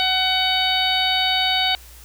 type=harmonic tone; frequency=750 Hz; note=F#5; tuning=23 cents sharp; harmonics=1 / 2 / 3 / 4 / 5 / 6; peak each=-23 / -28 / -25 / -23 / -22 / -28 dBFS; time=0-1.75 s; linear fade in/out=0 ms; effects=added 60 Hz sine -43 dBFS peak until 2.04 s + white hiss -46 dBFS RMS until 2.04 s